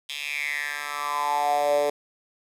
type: tone with high-pass filter sweep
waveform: 10% pulse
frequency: 145.8 Hz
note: D3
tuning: 12 cents flat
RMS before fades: -26 dBFS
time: 0.09-1.9 s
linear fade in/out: 5 ms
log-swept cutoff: 3100 to 490 Hz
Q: 6.5
effects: resampled to 32000 Hz + 8-bit

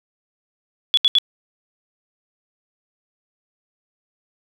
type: tone bursts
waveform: sine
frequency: 3400 Hz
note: G#7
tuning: 40 cents sharp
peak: -11 dBFS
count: 3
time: 0.94-1.185 s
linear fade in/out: 0 ms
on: 33 ms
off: 73 ms
effects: none

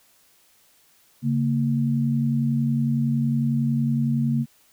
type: tone pair together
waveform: sine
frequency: 139.3 / 230.2 Hz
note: C#3 / A#3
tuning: +9 / -22 cents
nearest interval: major sixth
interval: 869 cents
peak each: -22 dBFS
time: 1.22-4.46 s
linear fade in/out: 50 ms
effects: white hiss -59 dBFS RMS until 4.72 s

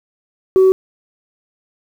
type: tone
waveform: sine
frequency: 377.9 Hz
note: F#4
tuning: 37 cents sharp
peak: -5 dBFS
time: 0.56-0.72 s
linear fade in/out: 0 ms
effects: tanh soft clip ceiling -5 dBFS + 7-bit

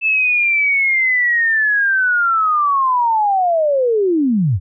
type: linear sweep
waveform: sine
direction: down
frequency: 2637 to 77.5 Hz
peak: -12 dBFS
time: 0.01-4.6 s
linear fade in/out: 50 ms
effects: none

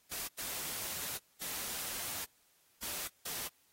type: noise bursts at uneven times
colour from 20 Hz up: white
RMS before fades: -40 dBFS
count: 5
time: 0.11-0.28 / 0.38-1.18 / 1.41-2.25 / 2.82-3.08 / 3.25-3.48 s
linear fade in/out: 10 ms
effects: white hiss -70 dBFS RMS until 3.72 s + AAC 48 kbps

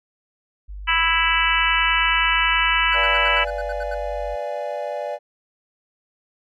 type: tone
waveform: sine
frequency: 49.39 Hz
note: G1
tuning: 14 cents sharp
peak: -31 dBFS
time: 0.68-4.36 s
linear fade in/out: 20 ms
type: harmonic tone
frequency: 329.6 Hz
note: E4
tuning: in tune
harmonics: 3 / 4 / 5 / 6 / 7 / 8 / 9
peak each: -24 / -24 / -24 / -24 / -24 / -24 / -24 dBFS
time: 0.87-3.45 s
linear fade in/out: 20 ms
type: tone bursts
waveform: triangle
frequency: 1502 Hz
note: F#6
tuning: 26 cents sharp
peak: -28 dBFS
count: 10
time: 2.92-3.945 s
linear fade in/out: 5 ms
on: 35 ms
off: 75 ms
type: chord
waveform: triangle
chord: B diminished seventh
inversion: none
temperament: equal with one note detuned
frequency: 493.9 / 587.3 / 686.9 / 830.6 Hz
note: B4 / D5 / F5 / Ab5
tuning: 0 / 0 / -29 / 0 cents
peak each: -31 / -25 / -30 / -31 dBFS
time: 2.93-5.19 s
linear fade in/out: 50 ms
effects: none

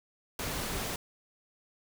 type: noise with amplitude modulation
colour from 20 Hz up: pink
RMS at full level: -34 dBFS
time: 0.39-0.96 s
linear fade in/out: 2 ms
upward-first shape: sine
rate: 225 Hz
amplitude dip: 25%
effects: none

